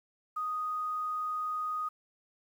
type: tone with quantisation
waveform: sine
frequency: 1244 Hz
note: D#6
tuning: 1 cent flat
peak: -31 dBFS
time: 0.36-1.89 s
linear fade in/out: 10 ms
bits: 10
effects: none